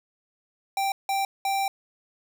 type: tone bursts at uneven times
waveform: square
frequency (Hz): 784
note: G5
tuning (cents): 0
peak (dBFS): -24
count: 3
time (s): 0.77-0.92 / 1.09-1.25 / 1.45-1.68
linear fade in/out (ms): 2
effects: none